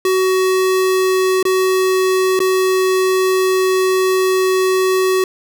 square tone with dropouts, 374.9 Hz, F#4, 23 cents sharp, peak -13 dBFS, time 0.05-5.24 s, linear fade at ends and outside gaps 2 ms, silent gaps 1.428-1.452 / 2.392-2.402 s, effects none

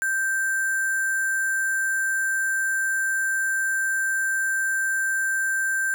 sine tone with sample-and-hold, 1568 Hz, G6, in tune, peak -21 dBFS, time 0.02-5.94 s, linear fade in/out 0 ms, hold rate 8820 Hz, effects none

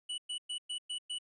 square tone bursts, 2954 Hz, F#7, 3 cents flat, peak -36 dBFS, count 6, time 0.09-1.186 s, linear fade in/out 10 ms, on 91 ms, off 110 ms, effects resampled to 24000 Hz

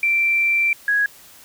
sine tone pair in turn, 2349 / 1661 Hz, D7 / G#6, 0 / 0 cents, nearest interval tritone, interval 600 cents, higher first, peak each -15 dBFS, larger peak neither, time 0.03-0.73 / 0.88-1.06 s, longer first, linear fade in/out 2 ms, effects white hiss -46 dBFS RMS until 1.44 s

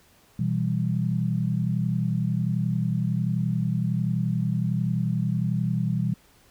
sine chord, E minor, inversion second, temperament equal, 123.47 / 164.81 / 196 Hz, B2 / E3 / G3, 0 / 0 / 0 cents, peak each -26 / -26 / -28 dBFS, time 0.39-6.14 s, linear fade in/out 5 ms, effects pink hiss -58 dBFS RMS until 6.5 s

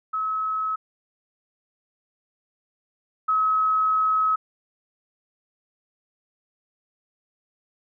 sine tone pair in turn, 1287 / 1281.4 Hz, E6 / E6, -42 / -49 cents, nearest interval unison, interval 7 cents, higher first, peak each -23 / -18 dBFS, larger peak second, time 0.13-0.76 / 3.28-4.36 s, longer second, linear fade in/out 10 ms, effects none

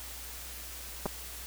clicks, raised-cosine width 1 ms, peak -18 dBFS, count 2, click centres 1.057 / 1.062 s, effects added 60 Hz sine -47 dBFS peak until 1.46 s + white hiss -44 dBFS RMS until 1.46 s

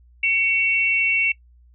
sine tone pair together, 2239 / 2704 Hz, C#7 / E7, +17 / +43 cents, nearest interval minor third, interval 326 cents, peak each -20 dBFS, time 0.23-1.32 s, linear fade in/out 5 ms, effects noise-tail reverb RT60 0.1 s tail -20 dB re dry + added 60 Hz sine -49 dBFS peak until 1.74 s

